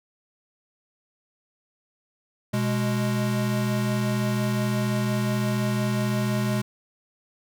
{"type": "tone pair together", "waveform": "square", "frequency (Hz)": [123.47, 207.7], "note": ["B2", "G#3"], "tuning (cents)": [0, 0], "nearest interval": "major sixth", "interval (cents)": 900, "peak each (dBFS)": -26, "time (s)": [2.53, 6.62], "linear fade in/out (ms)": 10, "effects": []}